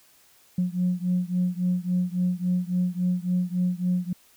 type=beating tone pair; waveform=sine; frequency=178.6 / 182.2 Hz; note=F3 / F#3; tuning=+39 / -26 cents; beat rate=3.6 Hz; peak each=-24 / -25 dBFS; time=0.58-4.13 s; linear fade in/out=5 ms; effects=tanh soft clip ceiling -16 dBFS + white hiss -58 dBFS RMS until 4.36 s